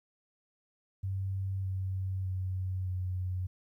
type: tone with pitch steps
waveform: sine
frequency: 96.2 / 94.71 / 93.25 / 91.8 Hz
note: G2 / F#2 / F#2 / F#2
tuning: -32 / +41 / +14 / -13 cents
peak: -31 dBFS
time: 1.03-3.47 s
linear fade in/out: 10 ms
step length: 610 ms
effects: 12-bit